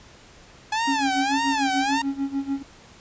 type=tone with vibrato; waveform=sawtooth; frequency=840 Hz; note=G#5; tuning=19 cents sharp; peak=-18 dBFS; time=0.72-2.02 s; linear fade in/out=5 ms; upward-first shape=sine; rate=1.7 Hz; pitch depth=180 cents each way
type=tone with tremolo; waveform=triangle; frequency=275.5 Hz; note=C#4; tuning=11 cents flat; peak=-19 dBFS; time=0.87-2.63 s; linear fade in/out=10 ms; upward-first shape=sine; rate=6.8 Hz; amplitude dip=85%
effects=pink hiss -49 dBFS RMS until 3 s + resampled to 16000 Hz